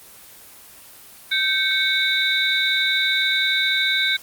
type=tone cluster; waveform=sine; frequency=1553 / 2218 / 3635 / 3922 Hz; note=G6 / C#7 / A#7 / B7; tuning=-17 / 0 / -44 / -13 cents; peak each=-23 dBFS; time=1.31-4.17 s; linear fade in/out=10 ms; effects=white hiss -44 dBFS RMS until 4.22 s + Opus 24 kbps